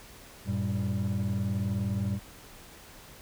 triangle tone cluster, 94.8 / 114.5 / 195.5 Hz, F#2 / A#2 / G3, +43 / -31 / -4 cents, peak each -29 dBFS, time 0.45-2.2 s, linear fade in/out 50 ms, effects tanh soft clip ceiling -19 dBFS + pink hiss -50 dBFS RMS until 3.21 s

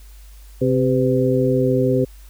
harmonic tone with a mistuned harmonic, 130.81 Hz, C3, in tune, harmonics 1 / 2 / 3 / 4, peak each -20 / -20 / -20 / -20 dBFS, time 0.61-2.05 s, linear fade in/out 10 ms, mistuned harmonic 4, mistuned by -58 cents, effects added 50 Hz sine -39 dBFS peak until 2.29 s + white hiss -52 dBFS RMS until 2.29 s

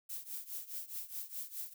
violet noise with tremolo, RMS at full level -40 dBFS, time 0.09-1.74 s, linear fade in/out 10 ms, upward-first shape triangle, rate 4.8 Hz, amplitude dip 90%, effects none

